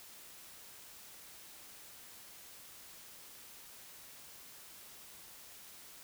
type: silence
effects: white hiss -54 dBFS RMS until 6.03 s